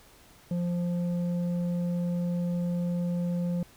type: tone with low-pass filter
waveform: square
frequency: 174.61 Hz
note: F3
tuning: in tune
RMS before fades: -29 dBFS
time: 0.51-3.63 s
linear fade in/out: 2 ms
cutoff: 370 Hz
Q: 9.3
effects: pink hiss -56 dBFS RMS until 3.76 s